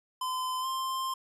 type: tone with pitch glide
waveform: square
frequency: 1024 to 1050.4 Hz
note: C6 to C6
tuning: -38 to +6 cents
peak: -31 dBFS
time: 0.21-1.14 s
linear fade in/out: 5 ms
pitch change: +44 cents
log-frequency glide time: 0.61-0.66 s
effects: resampled to 32000 Hz